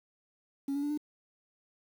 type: tone with pitch steps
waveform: sine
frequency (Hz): 277.2 / 284.2 / 291.3 / 298.6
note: C#4 / C#4 / D4 / D4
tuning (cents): 0 / +43 / -14 / +29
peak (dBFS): -28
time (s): 0.68-0.976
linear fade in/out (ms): 5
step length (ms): 74
effects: tanh soft clip ceiling -28 dBFS + 9-bit